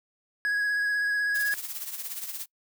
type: tone with vibrato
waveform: triangle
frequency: 1664 Hz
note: G#6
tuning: 3 cents sharp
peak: -22 dBFS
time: 0.45-1.54 s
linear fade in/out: 0 ms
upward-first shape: sine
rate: 16 Hz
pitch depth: 16 cents each way
type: noise with tremolo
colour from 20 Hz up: blue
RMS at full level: -33 dBFS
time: 1.34-2.46 s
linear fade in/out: 20 ms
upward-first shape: triangle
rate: 17 Hz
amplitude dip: 70%
effects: noise-tail reverb RT60 0.1 s tail -24 dB re dry